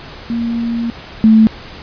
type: tone pair in turn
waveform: sine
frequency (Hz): 233.1 / 220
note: A#3 / A3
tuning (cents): 0 / 0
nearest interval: minor second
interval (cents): 100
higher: first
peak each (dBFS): -15 / -4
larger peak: second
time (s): 0.3-0.9 / 1.24-1.47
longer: first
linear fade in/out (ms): 0
effects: pink hiss -33 dBFS RMS until 1.82 s + resampled to 11025 Hz